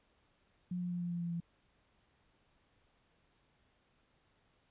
sine tone with pitch steps, 178.9 / 177.36 / 175.83 / 174.31 / 172.81 / 171.32 / 169.84 Hz, F3 / F3 / F3 / F3 / F3 / F3 / F3, +42 / +27 / +12 / -3 / -18 / -33 / -48 cents, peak -35 dBFS, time 0.71-1.403 s, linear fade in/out 5 ms, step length 99 ms, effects pink hiss -73 dBFS RMS until 4.7 s + resampled to 8000 Hz

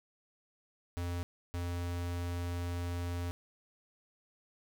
square tone bursts at uneven times, 87.31 Hz, F2, in tune, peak -35 dBFS, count 2, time 0.97-1.23 / 1.54-3.31 s, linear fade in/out 0 ms, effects none

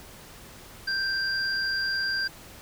sine tone pair together, 1568 / 4770 Hz, G6 / D8, 0 / +26 cents, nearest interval octave + perfect fifth, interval 1926 cents, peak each -27 / -29 dBFS, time 0.87-2.28 s, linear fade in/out 10 ms, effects pink hiss -47 dBFS RMS until 2.61 s

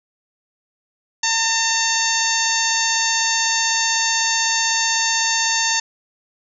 harmonic tone with a mistuned harmonic, 904 Hz, A5, 47 cents sharp, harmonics 1 / 2 / 3 / 4 / 5 / 6 / 7 / 8, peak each -25 / -23 / -27 / -27 / -25 / -27 / -22 / -27 dBFS, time 1.23-5.8 s, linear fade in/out 5 ms, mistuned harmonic 8, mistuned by -40 cents, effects none

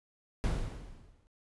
brown noise with exponential decay, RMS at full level -27 dBFS, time 0.44-1.27 s, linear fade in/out 0 ms, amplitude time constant 180 ms, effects resampled to 24000 Hz

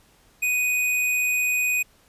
square tone, 2489 Hz, D#7, in tune, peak -21 dBFS, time 0.42-1.83 s, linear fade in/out 10 ms, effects pink hiss -58 dBFS RMS until 2.08 s + resampled to 32000 Hz

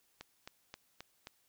click train, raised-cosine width 0.2 ms, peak -28 dBFS, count 5, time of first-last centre 0.21-1.271 s, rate 3.77 Hz, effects white hiss -73 dBFS RMS until 1.48 s

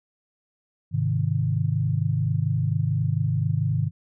sine chord, Ab major, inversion none, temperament equal with one note detuned, 103.83 / 130.81 / 155.11 Hz, Ab2 / C3 / Eb3, 0 / 0 / -5 cents, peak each -25 dBFS, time 0.91-3.91 s, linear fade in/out 50 ms, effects none

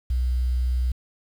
sine tone with quantisation, 62.3 Hz, B1, 16 cents sharp, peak -20 dBFS, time 0.1-0.92 s, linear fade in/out 5 ms, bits 8, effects none

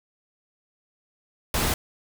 pink noise, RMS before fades -24 dBFS, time 1.54-1.74 s, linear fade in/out 2 ms, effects none

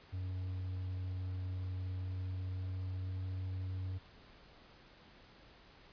triangle tone with pitch glide, 92.5 to 93.3 Hz, F#2 to F#2, 0 to +15 cents, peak -35 dBFS, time 0.12-3.99 s, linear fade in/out 20 ms, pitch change +15 cents, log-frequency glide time 1.78-3.47 s, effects pink hiss -60 dBFS RMS until 5.92 s + resampled to 11025 Hz

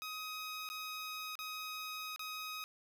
15% pulse tone with dropouts, 1259 Hz, D#6, 20 cents sharp, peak -35 dBFS, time 0.02-2.64 s, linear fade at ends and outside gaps 0 ms, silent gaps 0.689-0.7 / 1.354-1.39 / 2.161-2.194 s, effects none

